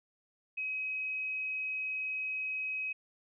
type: tone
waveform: sine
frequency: 2539 Hz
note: D#7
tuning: 34 cents sharp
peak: -33 dBFS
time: 0.57-2.93 s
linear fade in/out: 10 ms
effects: none